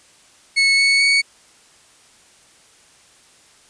30% pulse tone with pitch steps, 2200 / 2215 / 2231 Hz, C#7 / C#7 / C#7, -14 / -2 / +11 cents, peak -10 dBFS, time 0.56-1.22 s, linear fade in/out 20 ms, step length 220 ms, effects white hiss -51 dBFS RMS until 3.69 s + resampled to 22050 Hz

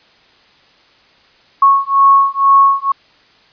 sine beating tone pair, 1100 / 1102.1 Hz, C#6 / C#6, -14 / -10 cents, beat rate 2.1 Hz, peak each -10 dBFS, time 1.62-2.92 s, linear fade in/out 5 ms, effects white hiss -49 dBFS RMS until 3.52 s + resampled to 11025 Hz

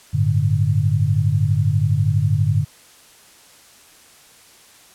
sine chord, G suspended second, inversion none, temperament just, 98 / 110.25 / 147 Hz, G2 / A2 / D3, 0 / +4 / +2 cents, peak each -19 dBFS, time 0.13-2.65 s, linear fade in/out 20 ms, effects white hiss -48 dBFS RMS until 4.94 s + low-pass 11000 Hz 12 dB/octave

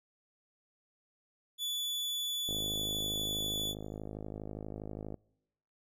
40% pulse tone, 3452 Hz, A7, 34 cents flat, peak -32 dBFS, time 1.58-3.75 s, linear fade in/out 50 ms
click train, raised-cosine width 2 ms, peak -28 dBFS, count 140, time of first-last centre 2.49-5.143 s, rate 52.4 Hz
effects noise-tail reverb RT60 0.9 s tail -26 dB re dry

